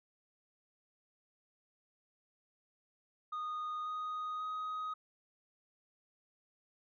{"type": "tone with pitch steps", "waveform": "sine", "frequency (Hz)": [1234, 1244.7, 1255.6], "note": ["D#6", "D#6", "D#6"], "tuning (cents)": [-15, 0, 15], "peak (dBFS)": -34, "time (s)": [3.32, 4.94], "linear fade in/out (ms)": 10, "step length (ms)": 540, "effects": ["tanh soft clip ceiling -36 dBFS"]}